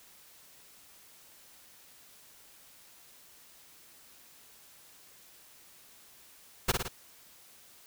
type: noise with echo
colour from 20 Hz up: pink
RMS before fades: -25 dBFS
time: 6.68-6.72 s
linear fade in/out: 10 ms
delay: 55 ms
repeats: 3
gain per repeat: -4 dB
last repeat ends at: 6.885 s
effects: white hiss -57 dBFS RMS until 7.86 s